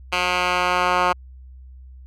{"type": "tone with band-pass filter sweep", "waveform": "10% pulse", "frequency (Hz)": 179.7, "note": "F3", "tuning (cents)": 50, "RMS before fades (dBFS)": -20, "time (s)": [0.12, 1.13], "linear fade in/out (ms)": 10, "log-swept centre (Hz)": [2300, 1300], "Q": 1.4, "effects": ["added 64 Hz sine -39 dBFS peak until 2.06 s"]}